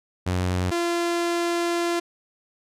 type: tone pair in turn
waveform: sawtooth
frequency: 90.9 / 343.2 Hz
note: F#2 / F4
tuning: -30 / -30 cents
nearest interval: octave + major seventh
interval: 2300 cents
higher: second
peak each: -18 dBFS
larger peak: neither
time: 0.26-0.71 / 0.71-2 s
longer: second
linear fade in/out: 10 ms
effects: low-pass 10000 Hz 12 dB/octave